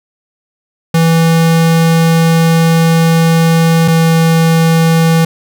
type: tone pair in turn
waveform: square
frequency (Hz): 164.5 / 163.84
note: E3 / E3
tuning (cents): -3 / -10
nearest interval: unison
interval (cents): 7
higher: first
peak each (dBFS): -7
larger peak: neither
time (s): 0.94-3.88 / 3.88-5.25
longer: first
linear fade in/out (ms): 5
effects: none